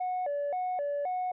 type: tone with vibrato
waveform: sine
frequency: 649 Hz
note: E5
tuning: 27 cents flat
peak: -27 dBFS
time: 0-1.32 s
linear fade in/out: 10 ms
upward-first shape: square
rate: 1.9 Hz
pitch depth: 210 cents each way
effects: tanh soft clip ceiling -27 dBFS